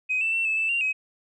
sine tone with pitch steps, 2517 / 2659 / 2700 / 2615 / 2641 / 2768 / 2543 Hz, D#7 / E7 / E7 / E7 / E7 / F7 / D#7, +19 / +14 / +41 / -15 / +3 / -16 / +37 cents, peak -21 dBFS, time 0.09-0.93 s, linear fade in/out 20 ms, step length 120 ms, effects tanh soft clip ceiling -17 dBFS

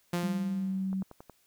sawtooth tone with exponential decay, 174.61 Hz, F3, in tune, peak -23 dBFS, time 0.13-0.96 s, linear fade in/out 5 ms, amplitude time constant 180 ms
sine tone with pitch glide, 193.2 to 190.65 Hz, G3 to G3, -25 to -48 cents, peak -29 dBFS, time 0.23-1.03 s, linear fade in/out 5 ms, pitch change -23 cents, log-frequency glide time 0.48-0.7 s
click train, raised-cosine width 1 ms, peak -32 dBFS, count 5, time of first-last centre 0.93-1.297 s, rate 10.9 Hz
effects white hiss -68 dBFS RMS until 1.46 s

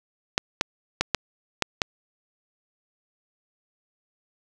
clicks, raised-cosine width 0.2 ms, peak -3 dBFS, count 6, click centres 0.379 / 0.611 / 1.01 / 1.147 / 1.623 / 1.818 s, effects none

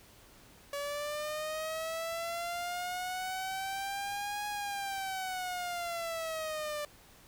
sawtooth linear two-way sweep, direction up then down, 567 to 830.6 to 588 Hz, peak -31 dBFS, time 0.73-6.85 s, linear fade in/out 2 ms, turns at 4.47 s, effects pink hiss -58 dBFS RMS until 7.27 s

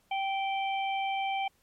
harmonic tone, 780 Hz, G5, 9 cents flat, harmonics 1 / 3 / 4, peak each -29 / -36 / -40 dBFS, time 0.11-1.48 s, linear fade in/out 5 ms, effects pink hiss -69 dBFS RMS until 1.62 s + MP3 64 kbps

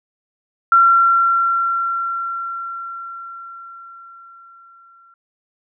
sine tone with exponential decay, 1365 Hz, F6, 40 cents flat, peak -7 dBFS, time 0.72-5.14 s, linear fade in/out 2 ms, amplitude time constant 960 ms, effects none

